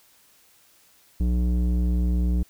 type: tone with low-pass filter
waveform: square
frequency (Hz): 60.3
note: B1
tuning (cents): -41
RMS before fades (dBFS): -22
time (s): 1.2-2.43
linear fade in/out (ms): 5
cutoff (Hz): 250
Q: 1.1
effects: white hiss -58 dBFS RMS until 2.49 s